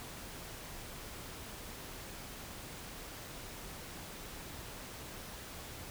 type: silence
effects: pink hiss -47 dBFS RMS until 5.9 s